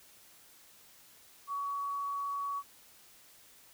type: tone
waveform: sine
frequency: 1127 Hz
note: C#6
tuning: 28 cents sharp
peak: -33 dBFS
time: 1.47-2.63 s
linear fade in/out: 50 ms
effects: white hiss -59 dBFS RMS until 3.73 s